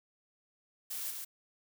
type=noise with echo; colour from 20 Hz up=blue; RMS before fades=-39 dBFS; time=0.9-1.11 s; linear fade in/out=10 ms; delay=140 ms; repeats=1; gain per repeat=-3 dB; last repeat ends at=1.25 s; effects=none